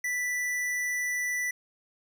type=tone with hard clipping; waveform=triangle; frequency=1975.5 Hz; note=B6; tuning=in tune; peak=-29 dBFS; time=0.04-1.51 s; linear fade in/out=5 ms; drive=18 dB; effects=none